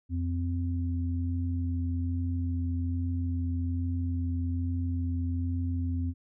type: tone pair together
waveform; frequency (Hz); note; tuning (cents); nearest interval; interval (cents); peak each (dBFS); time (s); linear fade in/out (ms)
sine; 86.6 / 258.6; F2 / C4; -14 / -20; octave + perfect fifth; 1894; -28 / -34; 0.09-6.14; 50
effects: none